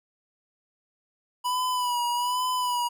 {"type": "tone with vibrato", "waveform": "square", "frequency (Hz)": 984, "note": "B5", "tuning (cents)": -7, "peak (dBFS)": -25, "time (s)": [1.44, 2.89], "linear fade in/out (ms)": 20, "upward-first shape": "sine", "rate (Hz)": 1.2, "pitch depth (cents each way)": 44, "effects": []}